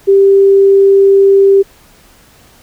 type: tone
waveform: sine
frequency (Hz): 393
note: G4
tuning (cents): +4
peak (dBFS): -3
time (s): 0.07-1.63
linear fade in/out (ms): 20
effects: pink hiss -44 dBFS RMS until 2.62 s